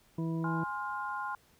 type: harmonic tone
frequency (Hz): 163.7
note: E3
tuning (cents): -12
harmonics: 1 / 2 / 3 / 4 / 6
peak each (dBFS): -32 / -36 / -47 / -50 / -48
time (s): 0.18-0.64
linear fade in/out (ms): 5
type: chord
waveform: sine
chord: F minor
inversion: first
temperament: equal with one note detuned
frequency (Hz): 830.6 / 1046.5 / 1413.1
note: Ab5 / C6 / F6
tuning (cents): 0 / 0 / +20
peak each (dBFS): -39 / -37 / -39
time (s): 0.44-1.35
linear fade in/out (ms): 2
effects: pink hiss -65 dBFS RMS until 1.59 s